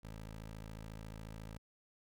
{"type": "tone", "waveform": "15% pulse", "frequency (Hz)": 54.1, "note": "A1", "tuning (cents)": -29, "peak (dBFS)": -40, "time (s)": [0.03, 1.58], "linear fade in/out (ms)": 10, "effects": []}